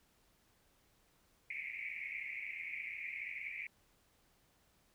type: band-pass noise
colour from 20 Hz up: pink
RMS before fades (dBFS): -44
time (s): 1.5-3.67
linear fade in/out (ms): 5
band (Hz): 2100 to 2400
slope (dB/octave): 96
effects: pink hiss -72 dBFS RMS until 4.94 s